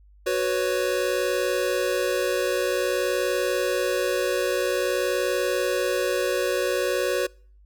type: chord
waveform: square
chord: F# suspended fourth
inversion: none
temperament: equal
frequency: 370 / 493.9 / 554.4 Hz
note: F#4 / B4 / C#5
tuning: 0 / 0 / 0 cents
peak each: -27 dBFS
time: 0.26-7.27 s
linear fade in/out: 10 ms
effects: noise-tail reverb RT60 0.5 s tail -26 dB re dry + added 50 Hz sine -50 dBFS peak until 7.65 s